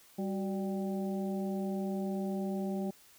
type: harmonic tone with a mistuned harmonic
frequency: 196 Hz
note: G3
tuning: in tune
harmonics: 1 / 2 / 3 / 4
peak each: -33 / -39 / -43 / -45 dBFS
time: 0.18-2.91 s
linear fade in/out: 10 ms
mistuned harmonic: 2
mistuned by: -86 cents
effects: white hiss -60 dBFS RMS until 3.18 s